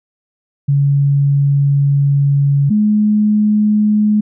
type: tone pair in turn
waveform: sine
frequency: 140.9 / 211.1 Hz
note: C#3 / G#3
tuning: +29 / +29 cents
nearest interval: perfect fifth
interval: 700 cents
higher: second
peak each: -9 dBFS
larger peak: neither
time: 0.68-2.7 / 2.7-4.21 s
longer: first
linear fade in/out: 10 ms
effects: none